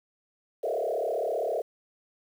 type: tone with frequency modulation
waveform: sine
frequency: 554.4 Hz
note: C#5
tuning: in tune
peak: -26 dBFS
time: 0.63-1.62 s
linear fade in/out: 10 ms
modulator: 35.3 Hz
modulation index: 3.8
effects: 9-bit